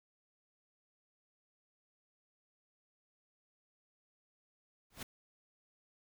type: noise with exponential growth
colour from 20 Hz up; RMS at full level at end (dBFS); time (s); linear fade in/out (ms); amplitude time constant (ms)
pink; -38; 4.9-5.03; 5; 28
effects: none